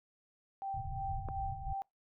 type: tone with tremolo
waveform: sine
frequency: 782 Hz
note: G5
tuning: 4 cents flat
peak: -35 dBFS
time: 0.62-1.82 s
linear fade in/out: 0 ms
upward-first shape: sine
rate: 2.8 Hz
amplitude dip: 70%
type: low-pass noise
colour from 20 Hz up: pink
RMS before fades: -41 dBFS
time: 0.74-1.73 s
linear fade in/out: 5 ms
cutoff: 150 Hz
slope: 96 dB/octave
type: click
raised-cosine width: 1 ms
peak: -27 dBFS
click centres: 1.287 s
effects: noise-tail reverb RT60 0.2 s tail -26 dB re dry